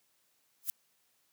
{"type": "noise with exponential growth", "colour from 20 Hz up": "violet", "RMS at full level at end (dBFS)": -28, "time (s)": [0.62, 0.7], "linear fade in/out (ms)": 0, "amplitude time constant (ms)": 16, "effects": ["white hiss -73 dBFS RMS until 1.32 s", "high-pass 100 Hz 12 dB/octave"]}